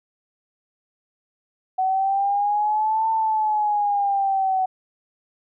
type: exponential two-way sweep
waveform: sine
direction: up then down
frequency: 749 to 894 to 749 Hz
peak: -18 dBFS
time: 1.78-4.66 s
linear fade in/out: 10 ms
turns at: 3.1 s
effects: none